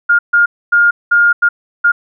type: tone bursts at uneven times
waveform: sine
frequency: 1415 Hz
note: F6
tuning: 22 cents sharp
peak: -6 dBFS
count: 6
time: 0.09-0.19 / 0.33-0.46 / 0.72-0.91 / 1.11-1.33 / 1.42-1.49 / 1.84-1.92 s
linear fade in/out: 10 ms
effects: none